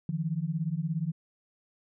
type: beating tone pair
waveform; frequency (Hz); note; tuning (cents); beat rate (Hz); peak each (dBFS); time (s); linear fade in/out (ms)
sine; 153.1 / 170.1; D#3 / F3; -28 / -45; 17; -31; 0.09-1.12; 2
effects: none